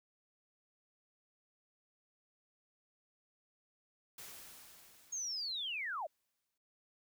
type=noise with exponential decay; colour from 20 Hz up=white; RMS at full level=-49 dBFS; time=4.18-6.58 s; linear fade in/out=5 ms; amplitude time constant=520 ms
type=linear sweep; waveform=sine; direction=down; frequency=6645 to 547 Hz; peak=-37 dBFS; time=5.12-6.07 s; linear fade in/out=10 ms
effects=none